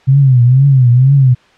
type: tone with vibrato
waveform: sine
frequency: 130 Hz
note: C3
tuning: 11 cents flat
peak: -4 dBFS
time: 0.07-1.35 s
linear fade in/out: 20 ms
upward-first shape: triangle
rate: 2.1 Hz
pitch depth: 160 cents each way
effects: white hiss -47 dBFS RMS until 1.57 s + low-pass 3000 Hz 12 dB/octave